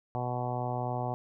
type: harmonic tone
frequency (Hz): 123.47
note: B2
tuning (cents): 0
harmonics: 1 / 2 / 3 / 4 / 5 / 6 / 7 / 8 / 9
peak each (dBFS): -34 / -41 / -42 / -42 / -39 / -36 / -39 / -45 / -47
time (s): 0.15-1.14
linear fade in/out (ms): 0
effects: none